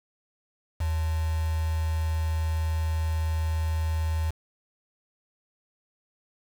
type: tone with quantisation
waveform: sine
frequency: 80.1 Hz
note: E2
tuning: 49 cents flat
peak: -24 dBFS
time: 0.8-4.31 s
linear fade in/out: 10 ms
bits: 6
effects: none

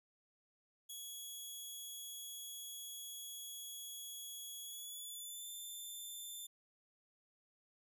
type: tone with pitch glide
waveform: 10% pulse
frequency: 3348 to 3547 Hz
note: G#7 to A7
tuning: +13 to +13 cents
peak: -39 dBFS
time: 0.89-6.47 s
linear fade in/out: 10 ms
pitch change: +100 cents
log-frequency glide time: 4.64-5.49 s
effects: none

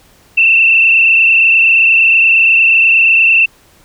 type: tone with frequency modulation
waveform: sine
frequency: 2678 Hz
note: E7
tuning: 27 cents sharp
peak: -5 dBFS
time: 0.37-3.46 s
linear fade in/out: 10 ms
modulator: 28.5 Hz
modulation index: 2.3
effects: pink hiss -47 dBFS RMS until 3.84 s

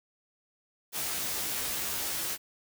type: noise with comb filter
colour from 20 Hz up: white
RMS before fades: -33 dBFS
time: 0.92-2.38 s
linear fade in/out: 50 ms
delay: 15 ms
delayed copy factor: +0.75
effects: none

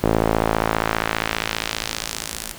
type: tone with band-pass filter sweep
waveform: sawtooth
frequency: 55 Hz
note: A1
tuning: in tune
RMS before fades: -23 dBFS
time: 0.03-2.53 s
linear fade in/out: 10 ms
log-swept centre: 460 to 11000 Hz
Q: 0.87
effects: pink hiss -38 dBFS RMS until 2.58 s

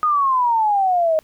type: exponential sweep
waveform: sine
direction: down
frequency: 1251 to 620 Hz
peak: -14 dBFS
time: 0.03-1.19 s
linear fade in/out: 0 ms
effects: pink hiss -56 dBFS RMS until 1.23 s

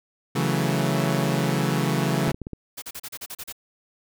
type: chord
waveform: sawtooth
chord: F# minor seventh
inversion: second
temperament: equal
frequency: 138.59 / 164.81 / 185 / 220 Hz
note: C#3 / E3 / F#3 / A3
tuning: 0 / 0 / 0 / 0 cents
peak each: -21 / -22 / -24 / -25 dBFS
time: 0.35-2.32 s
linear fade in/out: 10 ms
type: clicks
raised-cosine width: 3 ms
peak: -20 dBFS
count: 6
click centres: 2.279 / 2.314 / 2.345 / 2.417 / 2.469 / 2.533 s
type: noise bursts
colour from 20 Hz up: white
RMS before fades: -35 dBFS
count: 9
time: 2.77-3.526 s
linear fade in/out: 10 ms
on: 52 ms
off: 36 ms
effects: none

